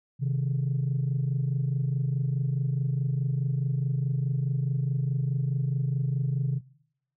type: tone pair together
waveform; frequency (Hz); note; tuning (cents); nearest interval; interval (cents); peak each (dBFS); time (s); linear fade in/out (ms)
sine; 130.8 / 155.55; C3 / D#3; 0 / 0; minor third; 300; -24 / -28; 0.19-6.61; 50
effects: noise-tail reverb RT60 0.8 s tail -24 dB re dry + tanh soft clip ceiling -20 dBFS